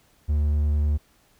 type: tone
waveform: triangle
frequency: 74.2 Hz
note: D2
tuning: 18 cents sharp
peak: -17 dBFS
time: 0.28-0.98 s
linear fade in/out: 20 ms
effects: pink hiss -61 dBFS RMS until 1.39 s